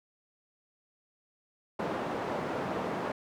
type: band-pass noise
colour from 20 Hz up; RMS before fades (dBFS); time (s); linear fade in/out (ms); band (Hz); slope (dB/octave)
white; -34; 1.79-3.12; 5; 160 to 790; 12
effects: none